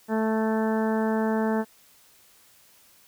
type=harmonic tone; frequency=220 Hz; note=A3; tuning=in tune; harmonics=1 / 2 / 3 / 4 / 5 / 6 / 7 / 8; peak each=-24 / -28 / -32 / -32 / -40 / -42 / -39 / -40 dBFS; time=0.08-1.65 s; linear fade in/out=50 ms; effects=white hiss -57 dBFS RMS until 3.07 s